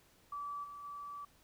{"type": "tone with level steps", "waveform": "sine", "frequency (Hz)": 1154, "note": "D6", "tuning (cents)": -31, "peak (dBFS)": [-39, -46, -43], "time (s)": [0.32, 1.25], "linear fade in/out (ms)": 5, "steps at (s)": [0.63, 0.83], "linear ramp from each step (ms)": 20, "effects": ["pink hiss -67 dBFS RMS until 1.43 s"]}